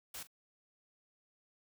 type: noise with echo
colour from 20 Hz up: white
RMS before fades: -45 dBFS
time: 0.14-0.23 s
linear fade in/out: 5 ms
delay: 42 ms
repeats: 1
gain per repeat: -15 dB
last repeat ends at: 0.272 s
effects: none